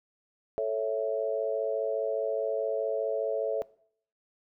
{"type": "chord", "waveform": "sine", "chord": "A major", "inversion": "none", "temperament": "equal", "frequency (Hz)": [440, 554.4, 659.3], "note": ["A4", "C#5", "E5"], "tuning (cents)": [0, 0, 0], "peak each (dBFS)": -31, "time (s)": [0.58, 3.62], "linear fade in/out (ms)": 0, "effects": ["noise-tail reverb RT60 0.6 s tail -21 dB re dry"]}